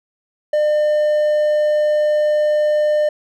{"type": "tone", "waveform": "triangle", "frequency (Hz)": 602, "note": "D5", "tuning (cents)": 43, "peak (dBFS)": -11, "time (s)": [0.53, 3.09], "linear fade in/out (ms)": 5, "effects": []}